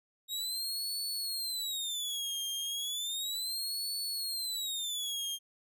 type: tone with vibrato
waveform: sawtooth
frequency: 3771 Hz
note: A#7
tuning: 19 cents sharp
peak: -31 dBFS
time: 0.28-5.39 s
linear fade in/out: 50 ms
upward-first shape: sine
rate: 0.34 Hz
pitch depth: 280 cents each way
effects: none